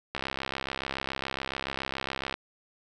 click train, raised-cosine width 0.3 ms, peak -15 dBFS, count 148, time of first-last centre 0.15-2.341 s, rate 67.1 Hz, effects none

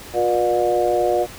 harmonic tone with a mistuned harmonic, 119.6 Hz, A#2, 45 cents sharp, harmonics 3 / 4 / 5 / 6, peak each -21 / -22 / -21 / -21 dBFS, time 0.13-1.27 s, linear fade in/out 50 ms, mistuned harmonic 4, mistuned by +15 cents, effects pink hiss -38 dBFS RMS until 1.38 s

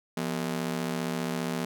sawtooth ring-modulated tone, 207.7 Hz, G#3, in tune, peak -22 dBFS, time 0.17-1.65 s, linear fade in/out 2 ms, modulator 37.5 Hz, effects none

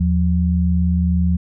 sine tone pair together, 79.5 / 177.55 Hz, D#2 / F3, +38 / +29 cents, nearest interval octave + major second, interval 1391 cents, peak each -16 / -17 dBFS, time 0-1.37 s, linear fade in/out 10 ms, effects none

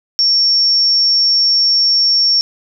sine tone, 5480 Hz, F8, 34 cents flat, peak -9 dBFS, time 0.19-2.41 s, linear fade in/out 0 ms, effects none

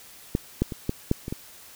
clicks, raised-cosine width 3 ms, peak -9 / -8 / -19 / -11 / -7 / -19 / -16 dBFS, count 7, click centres 0.351 / 0.62 / 0.722 / 0.894 / 1.114 / 1.281 / 1.325 s, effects white hiss -48 dBFS RMS until 1.75 s

